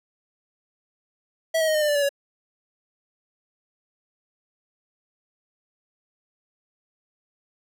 square tone with pitch steps, 650 / 636.6 / 623.5 / 610.7 / 598.1 / 585.8 / 573.8 / 561.9 Hz, E5 / D#5 / D#5 / D#5 / D5 / D5 / D5 / C#5, -24 / +39 / +3 / -32 / +31 / -5 / -40 / +23 cents, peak -20 dBFS, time 1.54-2.092 s, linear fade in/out 10 ms, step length 69 ms, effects none

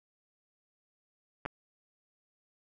clicks, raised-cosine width 0.5 ms, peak -24 / -20 dBFS, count 2, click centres 1.453 / 1.46 s, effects none

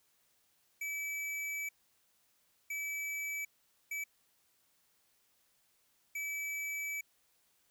square tone bursts at uneven times, 2300 Hz, D7, 37 cents flat, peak -37 dBFS, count 4, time 0.81-1.69 / 2.7-3.45 / 3.91-4.04 / 6.15-7.01 s, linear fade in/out 5 ms, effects white hiss -73 dBFS RMS until 7.7 s

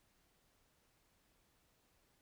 silence, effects pink hiss -75 dBFS RMS until 2.21 s

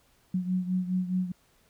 sine beating tone pair, 182.3 / 187.1 Hz, F#3 / F#3, -25 / +20 cents, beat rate 4.8 Hz, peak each -27 / -32 dBFS, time 0.34-1.32 s, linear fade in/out 5 ms, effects pink hiss -65 dBFS RMS until 1.69 s

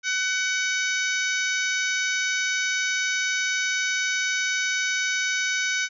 harmonic tone, 752 Hz, F#5, 28 cents sharp, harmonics 2 / 3 / 4 / 5 / 6 / 7 / 8 / 9, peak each -26 / -28 / -35 / -33 / -38 / -36 / -31 / -41 dBFS, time 0.03-5.89 s, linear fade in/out 50 ms, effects none

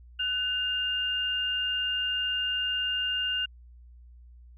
sine tone pair together, 1497 / 2813 Hz, F#6 / F7, +20 / +12 cents, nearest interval major seventh, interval 1092 cents, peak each -33 / -27 dBFS, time 0.19-3.46 s, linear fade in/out 10 ms, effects added 60 Hz sine -48 dBFS peak until 4.57 s

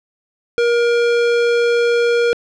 square tone, 473.4 Hz, A#4, 27 cents sharp, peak -13 dBFS, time 0.58-2.33 s, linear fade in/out 0 ms, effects low-pass 4000 Hz 12 dB/octave

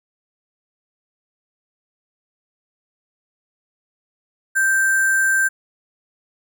sine tone with sample-and-hold, 1568 Hz, G6, in tune, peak -14 dBFS, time 4.55-5.49 s, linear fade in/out 20 ms, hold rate 8820 Hz, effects none

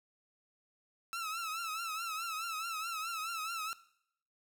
sawtooth tone with vibrato, 1318.5 Hz, E6, in tune, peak -33 dBFS, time 1.13-3.73 s, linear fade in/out 0 ms, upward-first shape triangle, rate 4.7 Hz, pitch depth 100 cents each way, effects noise-tail reverb RT60 0.7 s tail -18 dB re dry

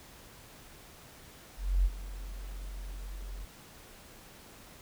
sine tone with ADSR envelope, 45.48 Hz, F#1, 29 cents flat, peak -21 dBFS, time 1.56-3.45 s, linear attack 290 ms, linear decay 42 ms, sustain -17 dB, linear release 4 ms, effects pink hiss -53 dBFS RMS until 4.81 s

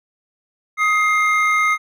triangle tone pair together, 1256 / 2112 Hz, D#6 / C7, +16 / +16 cents, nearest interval major sixth, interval 900 cents, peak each -15 dBFS, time 0.77-1.78 s, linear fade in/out 50 ms, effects none

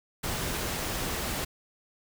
pink noise, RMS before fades -32 dBFS, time 0.23-1.45 s, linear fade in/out 10 ms, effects none

